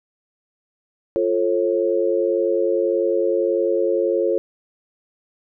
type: chord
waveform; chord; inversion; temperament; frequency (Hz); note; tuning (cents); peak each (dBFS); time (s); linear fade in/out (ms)
sine; F augmented; none; equal with one note detuned; 349.2 / 440 / 541.7; F4 / A4 / C#5; 0 / 0 / -40; -21; 1.16-4.38; 0
effects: none